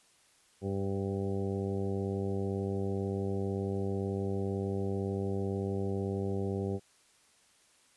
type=harmonic tone with a mistuned harmonic; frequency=98 Hz; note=G2; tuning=in tune; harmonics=1 / 2 / 3 / 4 / 5 / 6 / 7 / 8; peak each=-35 / -36 / -42 / -36 / -41 / -49 / -50 / -49 dBFS; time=0.61-6.8 s; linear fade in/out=50 ms; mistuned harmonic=6; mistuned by=-20 cents; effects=white hiss -65 dBFS RMS until 7.96 s + resampled to 24000 Hz